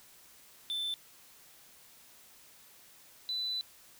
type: tone pair in turn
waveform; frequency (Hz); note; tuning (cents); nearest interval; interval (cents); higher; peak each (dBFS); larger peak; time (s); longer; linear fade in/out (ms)
triangle / sine; 3534 / 3992; A7 / B7; +7 / +18; major second; 211; second; -31 / -32; first; 0.7-0.94 / 3.29-3.61; second; 0
effects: white hiss -58 dBFS RMS until 3.99 s